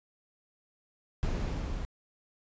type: noise with level ramp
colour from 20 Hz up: brown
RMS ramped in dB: -30 to -36 dBFS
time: 1.23-1.85 s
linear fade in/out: 0 ms
effects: resampled to 16000 Hz